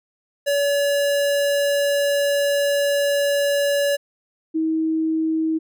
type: tone pair in turn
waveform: square / sine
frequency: 569 / 319.3 Hz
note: C#5 / D#4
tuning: +45 / +45 cents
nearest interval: minor seventh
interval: 1000 cents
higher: first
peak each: -18 dBFS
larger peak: neither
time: 0.46-3.97 / 4.54-5.59 s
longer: first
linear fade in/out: 20 ms
effects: none